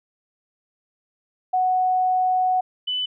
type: tone pair in turn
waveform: sine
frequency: 740 / 2998 Hz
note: F#5 / F#7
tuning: 0 / +22 cents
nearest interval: 2 octaves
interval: 2422 cents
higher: second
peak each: -17 / -22 dBFS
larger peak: first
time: 1.53-2.61 / 2.87-3.06 s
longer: first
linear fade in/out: 10 ms
effects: none